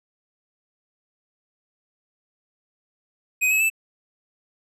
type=tone with pitch steps; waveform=square; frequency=2512 / 2574 / 2637 Hz; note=D#7 / E7 / E7; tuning=+16 / -42 / 0 cents; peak=-18 dBFS; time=3.41-3.701 s; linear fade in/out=20 ms; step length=97 ms; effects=none